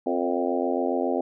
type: harmonic tone with a mistuned harmonic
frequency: 87.31 Hz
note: F2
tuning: in tune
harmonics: 3 / 4 / 5 / 6 / 7 / 8 / 9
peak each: -28 / -29 / -30 / -31 / -31 / -32 / -33 dBFS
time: 0.06-1.21 s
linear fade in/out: 5 ms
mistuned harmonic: 5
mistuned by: +29 cents
effects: none